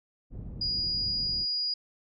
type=low-pass noise; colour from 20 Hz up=pink; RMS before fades=-40 dBFS; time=0.3-1.46 s; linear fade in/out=50 ms; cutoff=210 Hz; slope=12 dB/octave
type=tone; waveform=sine; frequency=4885 Hz; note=D#8; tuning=33 cents flat; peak=-27 dBFS; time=0.61-1.74 s; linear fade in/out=5 ms
effects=none